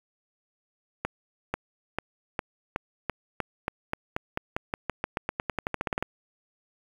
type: accelerating click train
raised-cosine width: 0.5 ms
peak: -12 dBFS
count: 27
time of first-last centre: 1.05-6.026 s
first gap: 490 ms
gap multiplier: 0.91
effects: 7-bit